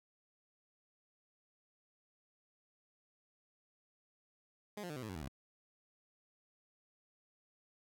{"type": "tone with pitch steps", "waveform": "15% pulse", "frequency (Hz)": [207.8, 176.77, 150.37, 127.92, 108.81, 92.56, 78.74, 66.98], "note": ["G#3", "F3", "D3", "C3", "A2", "F#2", "D#2", "C2"], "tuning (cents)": [1, 21, 41, -39, -19, 1, 21, 41], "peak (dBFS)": -36, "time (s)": [4.77, 5.282], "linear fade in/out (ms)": 5, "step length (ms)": 64, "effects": []}